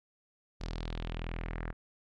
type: tone with low-pass filter sweep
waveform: sawtooth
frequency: 41.25 Hz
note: E1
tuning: 2 cents sharp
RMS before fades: -38 dBFS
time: 0.6-1.73 s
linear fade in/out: 20 ms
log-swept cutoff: 5100 to 1700 Hz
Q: 2.6
effects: none